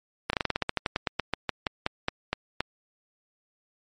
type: slowing click train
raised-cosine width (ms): 0.3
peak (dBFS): -9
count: 21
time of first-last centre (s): 0.3-2.606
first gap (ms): 32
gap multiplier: 1.12
effects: MP3 48 kbps